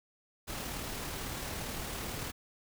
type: noise with amplitude modulation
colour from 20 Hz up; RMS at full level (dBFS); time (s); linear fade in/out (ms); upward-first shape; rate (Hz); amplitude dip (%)
pink; -38; 0.47-2.32; 20; sine; 37.8; 25
effects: none